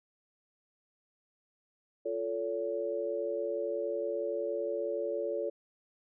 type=chord; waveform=sine; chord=F augmented; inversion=none; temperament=equal with one note detuned; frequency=349.2 / 440 / 566.3 Hz; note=F4 / A4 / C#5; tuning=0 / 0 / +37 cents; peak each=-38 / -35 / -34 dBFS; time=2.05-5.5 s; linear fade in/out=10 ms; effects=none